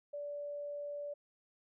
sine tone, 580 Hz, D5, 22 cents flat, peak -39 dBFS, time 0.13-1.14 s, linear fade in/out 10 ms, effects none

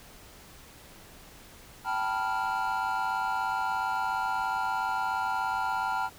triangle tone cluster, 775 / 882 / 979 / 1392 Hz, G5 / A5 / B5 / F6, -20 / +4 / -15 / -6 cents, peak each -31 dBFS, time 1.84-6.1 s, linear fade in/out 50 ms, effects pink hiss -51 dBFS RMS until 6.18 s

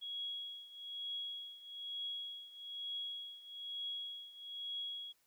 sine tone with tremolo, 3322 Hz, G#7, in tune, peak -38 dBFS, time 0.01-5.13 s, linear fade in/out 20 ms, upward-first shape triangle, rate 1.1 Hz, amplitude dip 85%, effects white hiss -75 dBFS RMS until 5.26 s

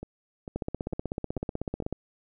two click trains, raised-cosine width 2 ms, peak -17 / -24 dBFS, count 23 / 5, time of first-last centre 0.56-1.926 / 0.03-1.824 s, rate 16.1 / 2.23 Hz, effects none

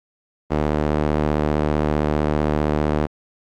sawtooth tone with band-pass filter, 75.4 Hz, D2, 46 cents sharp, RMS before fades -20 dBFS, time 0.5-3.07 s, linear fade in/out 20 ms, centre 460 Hz, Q 0.62, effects Opus 24 kbps

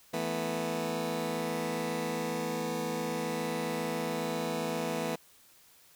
15% pulse chord, E suspended fourth, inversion none, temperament just, 164.81 / 219.8 / 247.2 Hz, E3 / A3 / B3, 0 / -2 / +2 cents, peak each -30 dBFS, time 0.13-5.16 s, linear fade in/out 10 ms, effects white hiss -60 dBFS RMS until 5.95 s

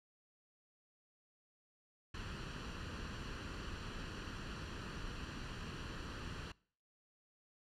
pink noise with comb filter, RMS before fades -45 dBFS, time 2.14-6.52 s, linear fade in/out 5 ms, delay 0.69 ms, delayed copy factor +0.6, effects noise-tail reverb RT60 0.5 s tail -23 dB re dry + low-pass 4000 Hz 12 dB/octave

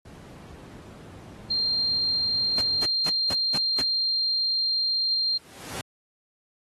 brown noise, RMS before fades -39 dBFS, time 0.05-2.85 s, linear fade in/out 5 ms
sine tone, 4186 Hz, C8, in tune, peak -22 dBFS, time 1.5-5.38 s, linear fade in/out 10 ms
pink noise bursts, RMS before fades -32 dBFS, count 6, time 2.58-3.816 s, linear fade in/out 0 ms, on 31 ms, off 210 ms
pink noise with exponential growth, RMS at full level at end -32 dBFS, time 5.12-5.81 s, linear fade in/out 0 ms, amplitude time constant 150 ms
effects high-pass 100 Hz 12 dB/octave + AAC 32 kbps

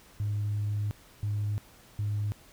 sine tone bursts at uneven times, 103.83 Hz, G#2, in tune, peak -26 dBFS, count 3, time 0.2-0.91 / 1.23-1.58 / 1.99-2.32 s, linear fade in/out 0 ms, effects tanh soft clip ceiling -24 dBFS + pink hiss -56 dBFS RMS until 2.52 s

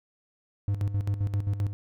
triangle tone with tremolo, 100.7 Hz, G2, 47 cents sharp, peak -21 dBFS, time 0.68-1.73 s, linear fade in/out 0 ms, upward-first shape square, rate 7.6 Hz, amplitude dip 65%, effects none

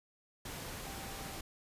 sine tone in noise, 784 Hz, G5, in tune, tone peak -51 dBFS, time 0.86-1.37 s, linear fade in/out 5 ms, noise pink, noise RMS -44 dBFS, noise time 0.45-1.41 s, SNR -10 dB, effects resampled to 32000 Hz

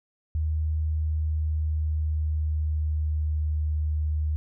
sine tone with pitch glide, 77.78 to 76.4 Hz, D#2 to D#2, 0 to -31 cents, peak -23 dBFS, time 0.35-4.36 s, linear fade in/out 0 ms, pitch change -31 cents, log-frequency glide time 0.89-3.57 s, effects none

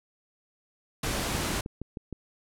pink noise, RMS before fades -30 dBFS, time 1.03-1.61 s, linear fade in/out 5 ms
click train, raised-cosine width 3 ms, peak -23 dBFS, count 8, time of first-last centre 1.04-2.127 s, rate 6.44 Hz
effects low-pass 12000 Hz 12 dB/octave

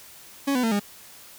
40% pulse tone with pitch steps, 278.1 / 250.6 / 225.9 / 203.6 Hz, C#4 / B3 / A3 / G#3, +6 / +25 / +46 / -34 cents, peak -20 dBFS, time 0.47-0.798 s, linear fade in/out 10 ms, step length 82 ms, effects white hiss -47 dBFS RMS until 1.38 s

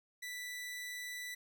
sawtooth tone, 1975.5 Hz, B6, in tune, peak -38 dBFS, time 0.22-1.35 s, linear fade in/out 10 ms, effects none

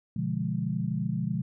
sine chord, B diminished seventh, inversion none, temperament equal, 123.47 / 146.83 / 174.61 / 207.7 Hz, B2 / D3 / F3 / Ab3, 0 / 0 / 0 / 0 cents, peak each -33 / -33 / -31 / -33 dBFS, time 0.16-1.42 s, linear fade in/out 5 ms, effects none

